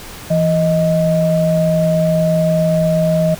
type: tone pair together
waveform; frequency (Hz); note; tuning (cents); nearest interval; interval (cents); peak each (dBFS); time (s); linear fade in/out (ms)
sine; 166.5 / 626.4; E3 / D#5; +18 / +11; octave + major seventh; 2293; -14; 0.3-3.35; 10
effects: pink hiss -33 dBFS RMS until 3.39 s